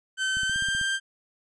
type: tone with pitch glide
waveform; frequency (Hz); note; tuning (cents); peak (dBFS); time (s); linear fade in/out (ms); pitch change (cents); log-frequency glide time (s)
30% pulse; 1538 to 1580.3; G6 to G6; -33 to +14; -22; 0.17-1; 50; +47; 0.47-0.56
type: click train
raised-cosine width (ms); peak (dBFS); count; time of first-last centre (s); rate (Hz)
5; -29; 8; 0.37-0.813; 15.8
effects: resampled to 22050 Hz